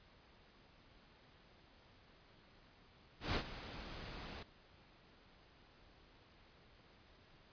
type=noise with ADSR envelope; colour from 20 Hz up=pink; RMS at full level=-35 dBFS; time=3.2-4.43 s; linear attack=150 ms; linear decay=76 ms; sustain=-14 dB; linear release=5 ms; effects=pink hiss -65 dBFS RMS until 7.52 s + resampled to 11025 Hz